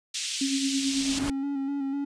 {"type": "band-pass noise", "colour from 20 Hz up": "pink", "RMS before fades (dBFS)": -32, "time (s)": [0.14, 1.19], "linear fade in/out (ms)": 5, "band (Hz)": [2800, 8500], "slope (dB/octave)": 24}
{"type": "tone with tremolo", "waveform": "sine", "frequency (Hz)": 272.3, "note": "C#4", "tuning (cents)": -31, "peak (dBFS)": -23, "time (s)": [0.41, 1.23], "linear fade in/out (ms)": 5, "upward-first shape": "sine", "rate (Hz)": 9.1, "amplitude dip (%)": 50}
{"type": "noise with exponential growth", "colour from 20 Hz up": "pink", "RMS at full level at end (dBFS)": -30, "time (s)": [0.56, 1.3], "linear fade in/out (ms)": 2, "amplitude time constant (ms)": 160}
{"type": "tone with vibrato", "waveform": "triangle", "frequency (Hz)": 277.2, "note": "C#4", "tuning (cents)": 0, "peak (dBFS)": -25, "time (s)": [1.18, 2.05], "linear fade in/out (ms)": 10, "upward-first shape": "square", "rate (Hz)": 4, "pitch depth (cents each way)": 30}
{"effects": ["resampled to 22050 Hz"]}